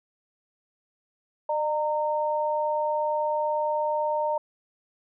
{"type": "tone pair together", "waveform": "sine", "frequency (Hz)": [603.7, 920], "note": ["D5", "A#5"], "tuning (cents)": [48, -23], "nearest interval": "perfect fifth", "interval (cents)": 729, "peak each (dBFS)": -26, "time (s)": [1.49, 4.38], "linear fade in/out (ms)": 5, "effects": []}